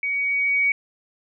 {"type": "tone with level ramp", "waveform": "sine", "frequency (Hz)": 2253, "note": "C#7", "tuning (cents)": 28, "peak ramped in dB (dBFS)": [-22, -16], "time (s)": [0.03, 0.72], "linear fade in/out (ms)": 2, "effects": []}